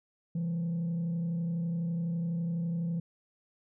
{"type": "tone with frequency modulation", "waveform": "sine", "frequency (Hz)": 168.7, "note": "E3", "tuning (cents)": 40, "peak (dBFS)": -27, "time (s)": [0.35, 3], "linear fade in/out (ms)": 5, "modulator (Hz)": 32, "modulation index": 0.3, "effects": ["tanh soft clip ceiling -28 dBFS"]}